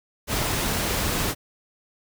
pink noise, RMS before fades -25 dBFS, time 0.27-1.35 s, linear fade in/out 50 ms, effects none

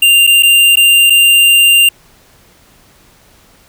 square tone with dropouts, 2788 Hz, F7, 4 cents flat, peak -5 dBFS, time 0.02-1.89 s, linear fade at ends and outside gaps 5 ms, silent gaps 0.268-0.273 / 0.425-0.431 / 0.757-0.77 / 1.099-1.103 s, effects pink hiss -46 dBFS RMS until 3.68 s

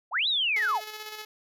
sine linear two-way sweep, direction up then down, 587.3 to 3998 to 587.3 Hz, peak -23 dBFS, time 0.11-0.81 s, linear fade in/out 50 ms, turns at 0.28 s
5% pulse tone with tremolo, 428.4 Hz, A4, 46 cents flat, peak -25 dBFS, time 0.56-1.25 s, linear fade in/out 5 ms, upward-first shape square, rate 16 Hz, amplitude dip 40%
effects none

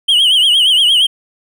triangle tone with vibrato, 3067 Hz, G7, 38 cents flat, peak -6 dBFS, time 0.08-1.07 s, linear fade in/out 10 ms, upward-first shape triangle, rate 8.6 Hz, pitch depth 140 cents each way, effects none

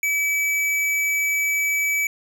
square tone, 2294 Hz, D7, 41 cents flat, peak -20 dBFS, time 0.03-2.07 s, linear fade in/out 2 ms, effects none

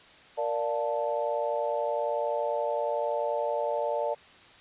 sine chord, Bb major seventh, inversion none, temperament equal, 466.2 / 587.3 / 698.5 / 880 Hz, Bb4 / D5 / F5 / A5, 0 / 0 / 0 / 0 cents, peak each -33 / -29 / -35 / -33 dBFS, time 0.37-4.15 s, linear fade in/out 20 ms, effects white hiss -53 dBFS RMS until 4.6 s + resampled to 8000 Hz

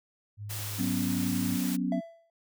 sine tone, 103.8 Hz, G#2, in tune, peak -36 dBFS, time 0.37-1.59 s, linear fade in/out 50 ms
white noise, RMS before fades -38 dBFS, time 0.49-1.77 s, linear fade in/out 20 ms
sine chord, F# suspended fourth, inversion none, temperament just, 185 / 246.7 / 277.5 Hz, F#3 / B3 / C#4, 0 / -2 / +2 cents, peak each -31 / -31 / -32 dBFS, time 0.78-2.01 s, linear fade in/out 20 ms
triangle tone with exponential decay, 667 Hz, E5, 20 cents sharp, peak -27 dBFS, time 1.92-2.3 s, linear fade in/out 2 ms, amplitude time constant 81 ms
effects none

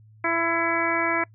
harmonic tone with a mistuned harmonic, 334.3 Hz, E4, 24 cents sharp, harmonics 1 / 2 / 3 / 4 / 5 / 6 / 7, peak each -29 / -29 / -29 / -29 / -29 / -29 / -29 dBFS, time 0.24-1.24 s, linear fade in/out 5 ms, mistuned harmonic 7, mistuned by -46 cents, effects noise-tail reverb RT60 0.1 s tail -24 dB re dry + added 108 Hz sine -49 dBFS peak until 1.34 s

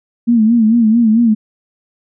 sine tone with vibrato, 226.5 Hz, A#3, 50 cents flat, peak -7 dBFS, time 0.27-1.35 s, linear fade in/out 20 ms, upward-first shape sine, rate 4.5 Hz, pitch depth 94 cents each way, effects none

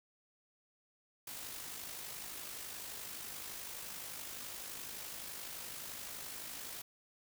white noise with amplitude modulation, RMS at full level -44 dBFS, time 1.27-6.82 s, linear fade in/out 5 ms, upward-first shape sine, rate 51.7 Hz, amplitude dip 40%, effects none

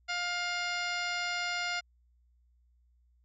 harmonic tone, 706 Hz, F5, 19 cents sharp, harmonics 1 / 2 / 3 / 4 / 5 / 6 / 7 / 8 / 10, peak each -39 / -36 / -36 / -41 / -45 / -44 / -42 / -48 / -49 dBFS, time 0.08-1.81 s, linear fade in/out 20 ms, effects added 60 Hz sine -64 dBFS peak until 3.24 s

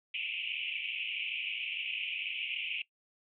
white band-pass noise, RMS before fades -37 dBFS, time 0.14-2.82 s, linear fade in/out 2 ms, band 2300 to 3000 Hz, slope 96 dB/octave, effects noise-tail reverb RT60 0.1 s tail -20 dB re dry

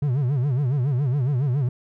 triangle tone with vibrato, 133.6 Hz, C3, 36 cents sharp, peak -17 dBFS, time 0.02-1.69 s, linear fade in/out 5 ms, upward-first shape sine, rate 7.2 Hz, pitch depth 190 cents each way, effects none

